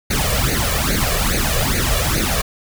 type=noise with flanger; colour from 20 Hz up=pink; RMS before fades=-18 dBFS; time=0.1-2.42 s; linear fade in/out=10 ms; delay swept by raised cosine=0.46 to 1.76 ms; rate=2.4 Hz; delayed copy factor=+0.8; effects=none